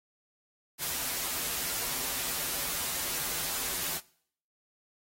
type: noise with comb filter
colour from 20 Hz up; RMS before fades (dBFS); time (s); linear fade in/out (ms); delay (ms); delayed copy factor
white; -33; 0.78-4.01; 50; 9.6; -0.6
effects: noise-tail reverb RT60 0.6 s tail -22 dB re dry + AAC 48 kbps